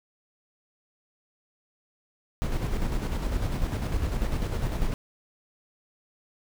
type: noise with tremolo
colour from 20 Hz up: brown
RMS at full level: -26 dBFS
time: 2.42-4.94 s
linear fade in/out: 0 ms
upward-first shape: square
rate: 10 Hz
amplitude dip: 40%
effects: none